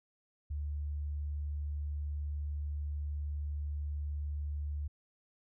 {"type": "tone", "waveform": "sine", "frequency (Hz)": 73.42, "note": "D2", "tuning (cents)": 0, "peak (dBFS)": -34, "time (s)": [0.5, 4.88], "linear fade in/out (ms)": 10, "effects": []}